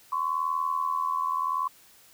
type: tone pair together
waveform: sine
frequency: 1034.3 / 1115 Hz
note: C6 / C#6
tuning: -20 / +10 cents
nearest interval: minor second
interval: 130 cents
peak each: -28 dBFS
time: 0.12-1.68 s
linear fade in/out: 5 ms
effects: white hiss -56 dBFS RMS until 2.13 s